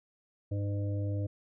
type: harmonic tone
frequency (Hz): 101.2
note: G#2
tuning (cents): -44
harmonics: 1 / 3 / 5 / 6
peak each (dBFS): -30 / -40 / -44 / -46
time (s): 0.51-1.27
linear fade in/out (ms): 10
effects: none